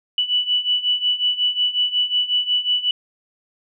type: beating tone pair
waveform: sine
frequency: 2960 / 2965.5 Hz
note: F#7 / F#7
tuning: 0 / +3 cents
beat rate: 5.5 Hz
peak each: -22 / -19 dBFS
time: 0.18-2.91 s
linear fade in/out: 2 ms
effects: none